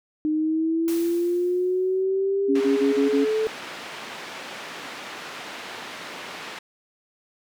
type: linear sweep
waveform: sine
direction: up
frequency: 305.6 to 440 Hz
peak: -20 dBFS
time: 0.25-3.47 s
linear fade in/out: 0 ms
type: noise with exponential decay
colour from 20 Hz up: white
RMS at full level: -35 dBFS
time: 0.88-2.03 s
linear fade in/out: 0 ms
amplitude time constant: 250 ms
type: tone bursts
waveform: sine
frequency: 277.2 Hz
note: C#4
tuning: in tune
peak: -19 dBFS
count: 5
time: 2.48-3.254 s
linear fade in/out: 20 ms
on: 130 ms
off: 31 ms
type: band-pass noise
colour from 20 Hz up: white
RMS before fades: -37 dBFS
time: 2.55-6.59 s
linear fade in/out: 5 ms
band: 210 to 2700 Hz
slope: 12 dB/octave
effects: none